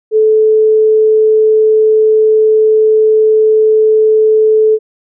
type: tone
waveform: sine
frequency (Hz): 434.7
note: A4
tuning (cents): -21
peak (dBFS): -5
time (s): 0.11-4.79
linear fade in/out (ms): 50
effects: none